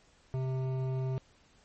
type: tone with hard clipping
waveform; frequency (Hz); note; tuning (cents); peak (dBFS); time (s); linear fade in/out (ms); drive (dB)
triangle; 130.81; C3; 0; -32; 0.34-1.18; 0; 16
effects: pink hiss -64 dBFS RMS until 1.64 s + MP3 32 kbps